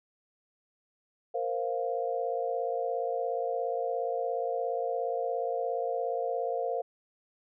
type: chord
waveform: sine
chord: Bb suspended second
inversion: none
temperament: equal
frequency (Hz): 466.2 / 523.3 / 698.5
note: Bb4 / C5 / F5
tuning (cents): 0 / 0 / 0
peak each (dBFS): -33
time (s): 1.34-6.82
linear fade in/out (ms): 10
effects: none